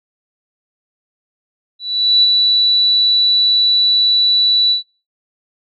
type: tone with ADSR envelope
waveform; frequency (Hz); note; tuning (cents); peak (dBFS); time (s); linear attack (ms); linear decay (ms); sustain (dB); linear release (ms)
sine; 3951; B7; 0; -6; 1.79-4.83; 440; 28; -3; 120
effects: noise-tail reverb RT60 0.3 s tail -20 dB re dry